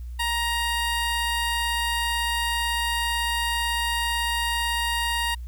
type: tone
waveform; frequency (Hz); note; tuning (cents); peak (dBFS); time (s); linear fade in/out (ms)
15% pulse; 938; A#5; +11; -17; 0.19-5.35; 10
effects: added 60 Hz sine -32 dBFS peak until 5.47 s + white hiss -62 dBFS RMS until 5.47 s